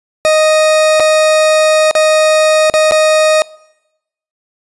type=tone with dropouts; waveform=40% pulse; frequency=622.3 Hz; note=D#5; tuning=in tune; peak=-6 dBFS; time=0.25-3.42 s; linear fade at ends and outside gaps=0 ms; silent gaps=0.998-1.003 / 1.911-1.952 / 2.699-2.739 / 2.911-2.92 s; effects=noise-tail reverb RT60 0.9 s tail -23 dB re dry + resampled to 24000 Hz